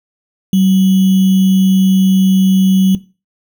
sine tone with sample-and-hold, 189.8 Hz, F#3, 44 cents sharp, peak -7 dBFS, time 0.53-2.95 s, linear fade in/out 2 ms, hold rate 3150 Hz, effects noise-tail reverb RT60 0.3 s tail -17 dB re dry

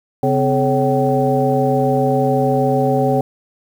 sine tone cluster, 136.5 / 256.4 / 425.2 / 552 / 765 Hz, C#3 / C4 / G#4 / C#5 / G5, -26 / -35 / +41 / -7 / -42 cents, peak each -19 dBFS, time 0.23-3.21 s, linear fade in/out 2 ms, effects tanh soft clip ceiling -1 dBFS + 7-bit

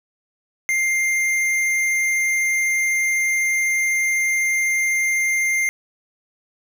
triangle tone with tanh clipping, 2104 Hz, C7, 9 cents sharp, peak -19 dBFS, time 0.69-5.69 s, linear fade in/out 0 ms, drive 18 dB, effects none

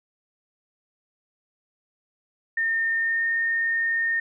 sine tone with pitch glide, 1819 to 1831.7 Hz, A#6 to A#6, -43 to -31 cents, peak -21 dBFS, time 2.57-4.2 s, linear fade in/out 5 ms, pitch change +12 cents, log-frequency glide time 2.96-3.27 s, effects none

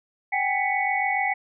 sine tone cluster, 765 / 812 / 1987 / 2225 Hz, G5 / G#5 / B6 / C#7, -42 / -39 / +10 / +6 cents, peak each -27 dBFS, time 0.32-1.34 s, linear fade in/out 10 ms, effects none

